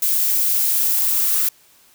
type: noise with high-pass filter sweep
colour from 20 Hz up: violet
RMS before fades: -18 dBFS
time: 0.02-1.49 s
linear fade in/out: 5 ms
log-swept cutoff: 300 to 1400 Hz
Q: 3.5
effects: white hiss -53 dBFS RMS until 1.94 s